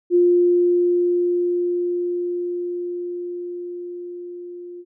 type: tone with level ramp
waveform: sine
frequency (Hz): 352.1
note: F4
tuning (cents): +14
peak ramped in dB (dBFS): -11 to -33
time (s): 0.1-4.85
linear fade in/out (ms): 50
effects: none